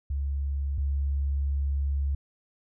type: tone pair in turn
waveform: sine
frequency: 69.8 / 69.8 Hz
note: C#2 / C#2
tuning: +13 / +13 cents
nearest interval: unison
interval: 0 cents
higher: neither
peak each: -26 / -24 dBFS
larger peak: second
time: 0.1-0.78 / 0.78-2.15 s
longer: second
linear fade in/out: 5 ms
effects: none